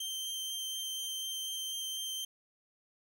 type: tone with vibrato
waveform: sawtooth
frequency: 3136 Hz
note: G7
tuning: in tune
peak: -33 dBFS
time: 0-2.25 s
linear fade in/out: 5 ms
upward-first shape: sine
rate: 4.1 Hz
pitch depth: 9 cents each way
effects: none